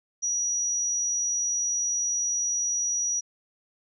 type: tone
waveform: sine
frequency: 5810 Hz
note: F#8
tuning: 32 cents flat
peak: -24 dBFS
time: 0.22-3.21 s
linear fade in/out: 20 ms
effects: none